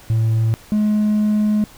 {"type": "tone pair in turn", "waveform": "triangle", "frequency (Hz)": [112, 211.4], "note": ["A2", "G#3"], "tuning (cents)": [31, 31], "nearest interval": "major seventh", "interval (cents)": 1100, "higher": "second", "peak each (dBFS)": -11, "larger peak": "neither", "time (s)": [[0.1, 0.54], [0.72, 1.64]], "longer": "second", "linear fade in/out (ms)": 0, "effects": ["tanh soft clip ceiling -8 dBFS", "pink hiss -44 dBFS RMS until 1.77 s"]}